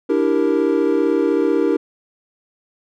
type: chord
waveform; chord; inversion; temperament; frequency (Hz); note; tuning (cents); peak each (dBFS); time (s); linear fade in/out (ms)
triangle; E half-diminished seventh; third; equal; 293.7 / 329.6 / 392 / 466.2; D4 / E4 / G4 / Bb4; 0 / 0 / 0 / 0; -18; 0.09-1.77; 10
effects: none